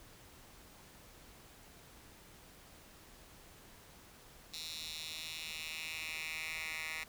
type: tone with high-pass filter sweep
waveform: 10% pulse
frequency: 158.4 Hz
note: D#3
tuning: 31 cents sharp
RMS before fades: -43 dBFS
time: 4.53-7.04 s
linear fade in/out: 10 ms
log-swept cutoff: 4000 to 1900 Hz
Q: 2.8
effects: pink hiss -58 dBFS RMS until 7.08 s